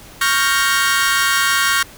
sawtooth chord, G half-diminished seventh, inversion second, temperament equal, 1108.7 / 1396.9 / 1568 / 1864.7 Hz, Db6 / F6 / G6 / Bb6, 0 / 0 / 0 / 0 cents, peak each -16 dBFS, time 0.21-1.83 s, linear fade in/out 5 ms, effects pink hiss -40 dBFS RMS until 1.97 s

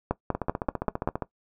two click trains, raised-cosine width 1 ms, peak -14 / -10 dBFS, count 14 / 6, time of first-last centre 0.35-1.222 / 0.11-1.075 s, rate 14.9 / 5.18 Hz, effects noise-tail reverb RT60 0.1 s tail -18 dB re dry

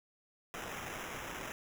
white noise with sample-and-hold, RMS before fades -43 dBFS, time 0.54-1.52 s, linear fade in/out 0 ms, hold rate 4410 Hz, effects none

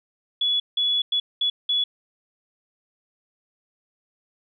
sine tone bursts at uneven times, 3401 Hz, G#7, 40 cents sharp, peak -19 dBFS, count 5, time 0.41-0.6 / 0.77-1.02 / 1.12-1.2 / 1.41-1.5 / 1.69-1.84 s, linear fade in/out 5 ms, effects none

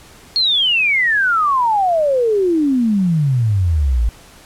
sine exponential sweep, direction down, 4345 to 53.2 Hz, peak -12 dBFS, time 0.36-4.09 s, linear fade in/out 0 ms, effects pink hiss -43 dBFS RMS until 4.45 s + low-pass 12000 Hz 12 dB/octave

